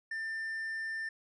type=tone; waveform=triangle; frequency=1790 Hz; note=A6; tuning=29 cents sharp; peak=-33 dBFS; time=0.11-1.09 s; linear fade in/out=5 ms; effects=resampled to 22050 Hz